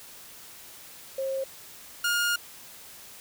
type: tone pair in turn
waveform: sine / sawtooth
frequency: 536 / 1419.8 Hz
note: C5 / F6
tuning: +42 / +28 cents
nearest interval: octave + perfect fourth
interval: 1686 cents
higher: second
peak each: -27 / -20 dBFS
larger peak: second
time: 1.18-1.44 / 2.04-2.36 s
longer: second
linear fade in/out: 5 ms
effects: white hiss -47 dBFS RMS until 3.2 s